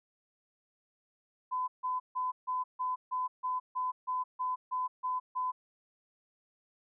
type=tone bursts; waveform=sine; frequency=1011 Hz; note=B5; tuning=40 cents sharp; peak=-30 dBFS; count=13; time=1.51-5.52 s; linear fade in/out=20 ms; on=170 ms; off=150 ms; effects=none